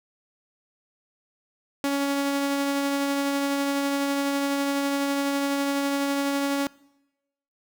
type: tone with tremolo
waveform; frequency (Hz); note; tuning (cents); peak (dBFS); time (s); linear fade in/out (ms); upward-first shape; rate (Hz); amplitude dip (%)
sawtooth; 280; C#4; +18; -18; 1.84-6.67; 0; triangle; 12; 25
effects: noise-tail reverb RT60 0.9 s tail -22 dB re dry